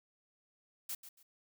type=noise with echo; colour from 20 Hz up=blue; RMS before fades=-40 dBFS; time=0.89-0.95 s; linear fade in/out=5 ms; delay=140 ms; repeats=2; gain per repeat=-12 dB; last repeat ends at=1.23 s; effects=none